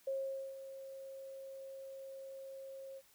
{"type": "tone with ADSR envelope", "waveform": "sine", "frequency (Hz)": 539, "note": "C#5", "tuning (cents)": -49, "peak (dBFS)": -34, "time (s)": [0.07, 3.02], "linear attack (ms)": 6, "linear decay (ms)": 470, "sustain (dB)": -12, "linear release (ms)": 50, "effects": ["white hiss -67 dBFS RMS until 3.14 s"]}